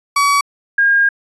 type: tone pair in turn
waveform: 35% pulse / sine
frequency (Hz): 1135 / 1620.2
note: C#6 / G#6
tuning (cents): +41 / -43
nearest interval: tritone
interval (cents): 616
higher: second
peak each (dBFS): -9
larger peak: neither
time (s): 0.16-0.41 / 0.78-1.09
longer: second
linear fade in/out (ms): 5
effects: resampled to 24000 Hz